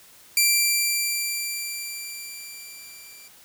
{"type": "tone with level ramp", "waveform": "10% pulse", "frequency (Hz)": 2356, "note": "D7", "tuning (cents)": 5, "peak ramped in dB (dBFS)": [-7, -36], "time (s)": [0.37, 3.28], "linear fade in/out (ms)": 2, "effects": ["white hiss -51 dBFS RMS until 3.44 s"]}